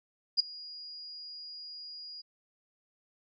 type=tone with ADSR envelope; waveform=sine; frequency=4871 Hz; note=D#8; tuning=38 cents flat; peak=-19 dBFS; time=0.37-2.22 s; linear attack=27 ms; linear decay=10 ms; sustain=-23 dB; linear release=16 ms; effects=none